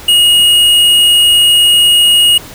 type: tone with hard clipping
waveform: sine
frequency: 2876 Hz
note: F#7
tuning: 50 cents flat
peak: -6 dBFS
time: 0.08-2.38 s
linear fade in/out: 5 ms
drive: 10 dB
effects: pink hiss -31 dBFS RMS until 2.54 s